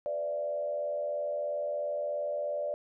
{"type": "tone with frequency modulation", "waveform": "sine", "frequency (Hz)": 587.3, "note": "D5", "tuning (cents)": 0, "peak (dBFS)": -30, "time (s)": [0.06, 2.74], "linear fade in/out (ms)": 0, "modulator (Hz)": 83, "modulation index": 0.66, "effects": []}